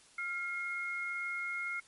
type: tone pair together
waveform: sine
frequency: 1391 / 2149 Hz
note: F6 / C7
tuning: -7 / +46 cents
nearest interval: minor sixth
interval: 753 cents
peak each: -39 / -36 dBFS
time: 0.18-1.8 s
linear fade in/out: 5 ms
effects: white hiss -61 dBFS RMS until 1.87 s + MP3 48 kbps